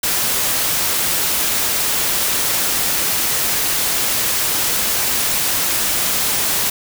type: noise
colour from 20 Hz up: white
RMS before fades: -18 dBFS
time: 0.03-6.7 s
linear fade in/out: 5 ms
effects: none